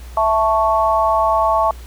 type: chord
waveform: sine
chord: A major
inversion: second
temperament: equal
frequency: 659.3 / 880 / 1108.7 Hz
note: E5 / A5 / C#6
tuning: 0 / 0 / 0 cents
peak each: -17 dBFS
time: 0.17-1.71 s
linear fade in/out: 2 ms
effects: added 60 Hz sine -32 dBFS peak until 1.86 s + pink hiss -44 dBFS RMS until 1.86 s